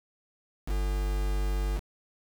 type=tone with quantisation; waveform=triangle; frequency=49.3 Hz; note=G1; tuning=11 cents sharp; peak=-24 dBFS; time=0.66-1.81 s; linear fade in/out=50 ms; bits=6; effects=none